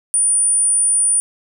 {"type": "tone", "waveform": "sine", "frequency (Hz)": 9397, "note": "D9", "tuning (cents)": 0, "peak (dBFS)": -12, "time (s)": [0.14, 1.2], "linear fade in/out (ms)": 0, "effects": []}